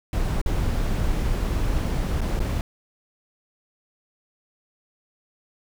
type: noise with dropouts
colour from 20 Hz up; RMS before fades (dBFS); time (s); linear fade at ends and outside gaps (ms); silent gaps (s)
brown; -23; 0.13-2.61; 1; 0.415-0.461 / 2.207-2.215 / 2.393-2.402
effects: none